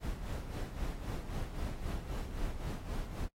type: noise with tremolo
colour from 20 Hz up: brown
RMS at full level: -36 dBFS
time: 0-3.29 s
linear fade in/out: 50 ms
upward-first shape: sine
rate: 3.8 Hz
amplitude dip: 60%
effects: noise-tail reverb RT60 0.1 s tail -25 dB re dry + AAC 48 kbps